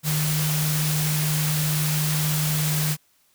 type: tone in noise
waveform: sine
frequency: 152.8 Hz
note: D#3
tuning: 31 cents flat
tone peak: -22 dBFS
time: 0.03-2.97 s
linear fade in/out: 50 ms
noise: white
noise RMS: -27 dBFS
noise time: 0.03-2.97 s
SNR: +2 dB
effects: white hiss -63 dBFS RMS until 3.34 s